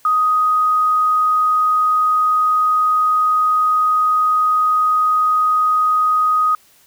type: tone with quantisation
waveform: sine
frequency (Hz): 1250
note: D#6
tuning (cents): +8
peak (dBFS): -12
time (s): 0.05-6.55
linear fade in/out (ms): 2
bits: 7
effects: white hiss -52 dBFS RMS until 6.86 s